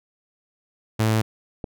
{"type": "tone", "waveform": "sawtooth", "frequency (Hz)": 110, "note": "A2", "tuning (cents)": 0, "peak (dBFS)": -14, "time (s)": [0.99, 1.22], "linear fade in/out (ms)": 10}
{"type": "click", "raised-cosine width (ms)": 2, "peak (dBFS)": -17, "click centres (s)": 1.642}
{"effects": []}